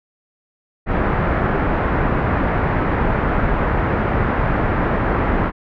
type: low-pass noise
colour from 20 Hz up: pink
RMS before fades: -18 dBFS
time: 0.86-5.52 s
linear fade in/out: 50 ms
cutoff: 1800 Hz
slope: 24 dB/octave
effects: none